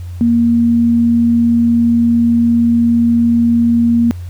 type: tone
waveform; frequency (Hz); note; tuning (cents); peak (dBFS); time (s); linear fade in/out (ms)
sine; 234.3; A#3; +9; -8; 0.21-4.11; 0
effects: added 88 Hz sine -23 dBFS peak until 4.29 s + pink hiss -46 dBFS RMS until 4.29 s